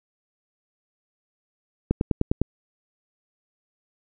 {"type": "click train", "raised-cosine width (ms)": 3, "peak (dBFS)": -7, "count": 6, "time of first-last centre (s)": [1.91, 2.416], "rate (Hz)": 9.88, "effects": []}